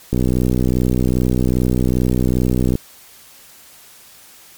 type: click train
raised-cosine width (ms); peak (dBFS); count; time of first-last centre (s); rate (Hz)
3; -4; 165; 0.13-2.754; 62.5
effects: white hiss -44 dBFS RMS until 4.57 s + MP3 96 kbps